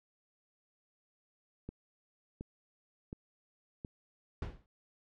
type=click train; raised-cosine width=3 ms; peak=-29 dBFS; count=4; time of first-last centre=1.69-3.848 s; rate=1.39 Hz
type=noise with exponential decay; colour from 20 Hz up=brown; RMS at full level=-34 dBFS; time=4.42-4.66 s; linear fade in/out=2 ms; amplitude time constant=52 ms
effects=low-pass 4000 Hz 12 dB/octave